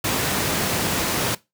pink high-pass noise, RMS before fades -23 dBFS, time 0.04-1.35 s, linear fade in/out 5 ms, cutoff 100 Hz, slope 12 dB/octave, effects noise-tail reverb RT60 0.2 s tail -19 dB re dry

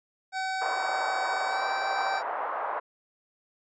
25% pulse tone with pitch glide, 759 to 775.8 Hz, F#5 to G5, +44 to -18 cents, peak -25 dBFS, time 0.32-2.23 s, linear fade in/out 50 ms, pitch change +38 cents, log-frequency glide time 1.47-1.65 s
pink band-pass noise, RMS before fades -32 dBFS, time 0.61-2.8 s, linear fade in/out 10 ms, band 640 to 1300 Hz, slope 24 dB/octave
effects resampled to 16000 Hz

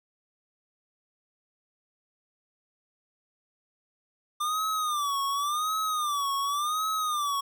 square tone with vibrato, 1190 Hz, D6, 22 cents sharp, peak -27 dBFS, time 4.4-7.41 s, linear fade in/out 10 ms, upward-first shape sine, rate 0.9 Hz, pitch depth 130 cents each way, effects none

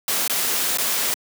white noise with dropouts, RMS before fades -22 dBFS, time 0.08-1.14 s, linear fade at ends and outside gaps 1 ms, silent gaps 0.277-0.297 / 0.773-0.784 s, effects high-pass 200 Hz 12 dB/octave

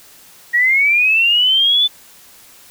sine linear sweep, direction up, 1883 to 3520 Hz, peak -10 dBFS, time 0.53-1.88 s, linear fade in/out 20 ms, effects white hiss -44 dBFS RMS until 2.7 s

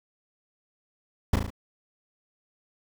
brown noise with echo, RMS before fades -20 dBFS, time 1.33-1.36 s, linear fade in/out 5 ms, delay 36 ms, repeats 4, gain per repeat -4 dB, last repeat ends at 1.504 s, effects none

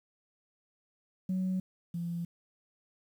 sine tone pair in turn, 186.3 / 171.03 Hz, F#3 / F3, +12 / -36 cents, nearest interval minor second, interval 148 cents, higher first, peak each -27 / -32 dBFS, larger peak first, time 1.29-1.6 / 1.94-2.25 s, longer neither, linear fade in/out 5 ms, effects tanh soft clip ceiling -26 dBFS + 10-bit

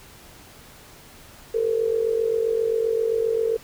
sine tone with amplitude modulation, 452.9 Hz, A#4, 50 cents flat, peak -16 dBFS, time 1.54-3.57 s, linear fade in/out 10 ms, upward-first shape sine, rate 47.6 Hz, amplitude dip 75%, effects pink hiss -47 dBFS RMS until 3.63 s

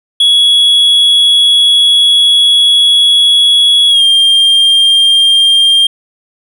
triangle tone with pitch glide, 3357 to 3198 Hz, G#7 to G7, +18 to +34 cents, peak -3 dBFS, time 0.2-5.87 s, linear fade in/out 5 ms, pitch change -84 cents, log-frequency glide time 3.89-4.03 s, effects none

